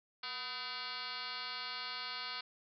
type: tone with frequency modulation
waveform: sine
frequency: 2832 Hz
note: F7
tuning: 23 cents sharp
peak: -39 dBFS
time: 0.23-2.41 s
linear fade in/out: 5 ms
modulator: 262 Hz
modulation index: 7.2
effects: none